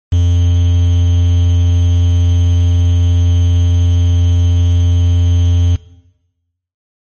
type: tone with quantisation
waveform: triangle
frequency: 87.31 Hz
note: F2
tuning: in tune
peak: -5 dBFS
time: 0.12-5.76 s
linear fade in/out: 5 ms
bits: 5
effects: noise-tail reverb RT60 1.0 s tail -18 dB re dry + MP3 32 kbps